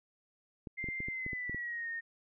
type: clicks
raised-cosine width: 3 ms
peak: -29 dBFS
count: 9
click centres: 0.672 / 0.842 / 0.887 / 1.004 / 1.085 / 1.264 / 1.332 / 1.496 / 1.546 s
type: tone with pitch glide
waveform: sine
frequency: 2093 to 1843.2 Hz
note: C7 to A#6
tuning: 0 to -20 cents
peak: -36 dBFS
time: 0.77-2.01 s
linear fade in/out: 20 ms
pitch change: -220 cents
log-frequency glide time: 1.08-1.89 s
effects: none